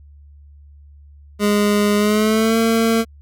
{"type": "tone with pitch glide", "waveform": "25% pulse", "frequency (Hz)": [206.6, 226.6], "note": ["G#3", "A#3"], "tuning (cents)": [-9, -49], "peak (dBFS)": -10, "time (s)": [1.39, 3.05], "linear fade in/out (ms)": 50, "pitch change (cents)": 160, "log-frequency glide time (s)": [1.97, 2.57], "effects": ["added 72 Hz sine -41 dBFS peak until 3.21 s"]}